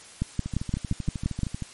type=two click trains; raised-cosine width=5 ms; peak=-18 / -12 dBFS; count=16 / 8; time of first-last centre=0.46-1.623 / 0.22-1.433 s; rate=12.9 / 5.77 Hz; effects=white hiss -47 dBFS RMS until 1.73 s + MP3 48 kbps